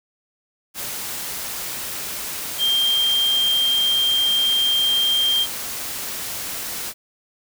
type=tone in noise; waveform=sine; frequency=3184 Hz; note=G7; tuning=26 cents sharp; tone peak=-16 dBFS; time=2.58-5.47 s; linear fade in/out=50 ms; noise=white; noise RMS=-29 dBFS; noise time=0.74-6.94 s; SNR=+10 dB; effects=none